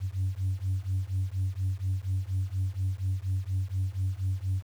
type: beating tone pair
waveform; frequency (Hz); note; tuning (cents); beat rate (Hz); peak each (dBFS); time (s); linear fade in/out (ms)
sine; 92.7 / 96.9; F#2 / G2; +4 / -20; 4.2; -29; 0-4.63; 50
effects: tanh soft clip ceiling -22 dBFS + 9-bit